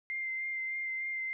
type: tone with vibrato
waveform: sine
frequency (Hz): 2093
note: C7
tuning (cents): 0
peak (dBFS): -33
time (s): 0.1-1.33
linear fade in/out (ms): 0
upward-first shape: sine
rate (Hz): 3.3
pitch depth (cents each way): 16
effects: none